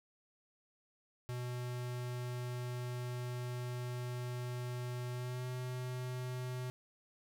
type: tone with pitch glide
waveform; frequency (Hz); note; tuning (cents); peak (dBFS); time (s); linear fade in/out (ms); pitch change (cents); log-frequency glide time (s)
square; 123.47 to 126.14; B2 to B2; 0 to +37; -39; 1.29-6.7; 0; +37; 5.12-5.47
effects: none